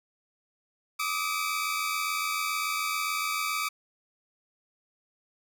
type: tone cluster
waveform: sawtooth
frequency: 1180 / 1267 / 2302 Hz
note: D6 / D#6 / D7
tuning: +8 / +31 / -35 cents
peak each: -29 dBFS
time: 0.99-3.69 s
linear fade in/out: 10 ms
effects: none